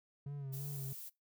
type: tone with vibrato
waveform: triangle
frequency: 138.59 Hz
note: C#3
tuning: in tune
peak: -38 dBFS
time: 0.26-0.93 s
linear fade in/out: 5 ms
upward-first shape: sine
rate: 2.9 Hz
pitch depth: 64 cents each way
type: noise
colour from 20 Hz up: violet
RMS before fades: -48 dBFS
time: 0.52-1.1 s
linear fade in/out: 20 ms
effects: noise-tail reverb RT60 0.2 s tail -22 dB re dry